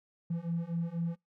triangle beating tone pair, 166.4 / 170.5 Hz, E3 / F3, +17 / -41 cents, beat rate 4.1 Hz, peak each -32 / -31 dBFS, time 0.3-1.16 s, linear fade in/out 10 ms, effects noise-tail reverb RT60 0.2 s tail -26 dB re dry + tanh soft clip ceiling -26 dBFS

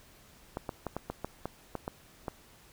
clicks, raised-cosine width 1 ms, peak -20 dBFS, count 10, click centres 0.571 / 0.692 / 0.867 / 0.966 / 1.1 / 1.246 / 1.456 / 1.753 / 1.879 / 2.282 s, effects pink hiss -58 dBFS RMS until 2.72 s

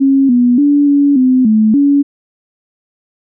sine tone with pitch steps, 272 / 244.3 / 288.1 / 284.4 / 256.4 / 216.9 / 283.4 Hz, C#4 / B3 / D4 / C#4 / C4 / A3 / C#4, -33 / -19 / -33 / +45 / -35 / -25 / +38 cents, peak -6 dBFS, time 0-2.03 s, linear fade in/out 20 ms, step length 290 ms, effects none

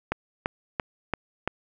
click train, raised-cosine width 0.5 ms, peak -10 dBFS, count 5, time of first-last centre 0.12-1.476 s, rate 2.95 Hz, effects none

